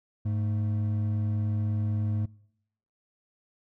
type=tone pair together; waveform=triangle; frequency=103.65 / 220 Hz; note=G#2 / A3; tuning=-3 / 0 cents; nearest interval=octave + minor second; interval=1303 cents; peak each=-24 / -34 dBFS; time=0.25-2.26 s; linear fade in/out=10 ms; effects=noise-tail reverb RT60 0.8 s tail -26 dB re dry